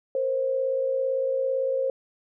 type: tone pair together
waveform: sine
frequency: 472.2 / 530 Hz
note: A#4 / C5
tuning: +22 / +22 cents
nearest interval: major second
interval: 200 cents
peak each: -31 / -23 dBFS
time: 0.15-1.9 s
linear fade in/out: 2 ms
effects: none